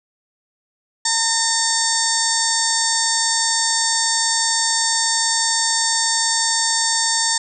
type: harmonic tone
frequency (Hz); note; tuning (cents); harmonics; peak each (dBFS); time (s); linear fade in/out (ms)
909; A#5; -44; 1 / 2 / 4 / 5 / 6 / 7 / 8 / 9; -25 / -25 / -28 / -24 / -24 / -26 / -23 / -24; 1.05-7.38; 5
effects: none